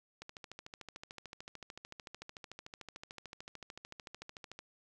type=click train; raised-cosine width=0.2 ms; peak=-29 dBFS; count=60; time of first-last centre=0.22-4.59 s; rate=13.5 Hz; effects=none